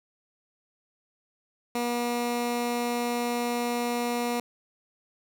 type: tone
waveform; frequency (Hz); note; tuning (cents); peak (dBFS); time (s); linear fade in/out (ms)
15% pulse; 240; B3; -49; -20; 1.75-4.4; 2
effects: none